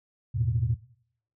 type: chord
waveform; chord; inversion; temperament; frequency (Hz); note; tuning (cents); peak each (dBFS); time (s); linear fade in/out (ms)
sine; E suspended fourth; none; equal; 82.41 / 110 / 123.47; E2 / A2 / B2; 0 / 0 / 0; -31 / -26 / -26; 0.34-0.76; 20
effects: noise-tail reverb RT60 0.7 s tail -21 dB re dry + tanh soft clip ceiling -14 dBFS